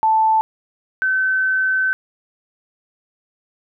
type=tone pair in turn; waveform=sine; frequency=880 / 1529.3 Hz; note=A5 / G6; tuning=0 / -43 cents; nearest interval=minor seventh; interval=957 cents; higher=second; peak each=-12 / -15 dBFS; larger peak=first; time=0.03-0.41 / 1.02-1.93 s; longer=second; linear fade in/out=0 ms; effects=none